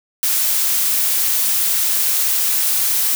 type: noise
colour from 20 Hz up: blue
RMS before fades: -17 dBFS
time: 0.23-3.15 s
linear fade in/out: 0 ms
effects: none